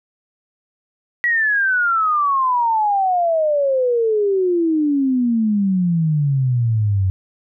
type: exponential sweep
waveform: sine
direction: down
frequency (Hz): 1943 to 92.5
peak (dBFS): -14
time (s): 1.24-7.1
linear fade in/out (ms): 0
effects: none